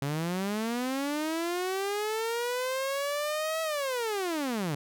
sawtooth linear two-way sweep, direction up then down, 135.9 to 649 to 135.9 Hz, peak -25 dBFS, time 0.02-4.75 s, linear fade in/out 2 ms, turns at 3.62 s, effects none

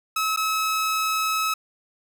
sawtooth tone with dropouts, 1290 Hz, E6, 38 cents flat, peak -18 dBFS, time 0.16-1.54 s, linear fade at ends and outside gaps 5 ms, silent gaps 0.363-0.372 s, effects none

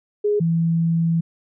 sine tone pair in turn, 415.3 / 165.86 Hz, G#4 / E3, 0 / +11 cents, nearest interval octave + major third, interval 1589 cents, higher first, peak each -16 dBFS, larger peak neither, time 0.24-0.4 / 0.4-1.21 s, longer second, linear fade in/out 10 ms, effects none

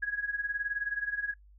sine tone with tremolo, 1661.2 Hz, G#6, in tune, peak -27 dBFS, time 0.02-1.34 s, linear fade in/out 10 ms, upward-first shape sine, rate 19 Hz, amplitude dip 80%, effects noise-tail reverb RT60 0.1 s tail -22 dB re dry + added 50 Hz sine -54 dBFS peak until 1.58 s

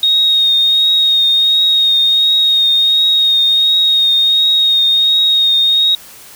sine tone with vibrato, 3729 Hz, A#7, in tune, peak -8 dBFS, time 0.03-5.95 s, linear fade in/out 2 ms, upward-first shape triangle, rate 1.4 Hz, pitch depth 25 cents each way, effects white hiss -37 dBFS RMS until 6.35 s

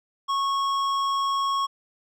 triangle tone with hard clipping, 1100 Hz, C#6, 14 cents flat, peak -24 dBFS, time 0.28-1.67 s, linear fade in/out 20 ms, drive 14 dB, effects none

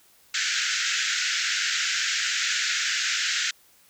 pink band-pass noise, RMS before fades -26 dBFS, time 0.34-3.51 s, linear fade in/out 5 ms, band 1400 to 7400 Hz, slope 96 dB/octave, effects white hiss -58 dBFS RMS until 3.89 s

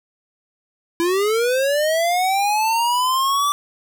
square linear sweep, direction up, 332 to 1169 Hz, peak -17 dBFS, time 1-3.52 s, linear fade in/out 0 ms, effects none

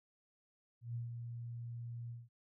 sine tone with ADSR envelope, 118.2 Hz, A#2, 24 cents sharp, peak -37 dBFS, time 0.81-2.29 s, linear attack 140 ms, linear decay 140 ms, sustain -5 dB, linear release 190 ms, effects none

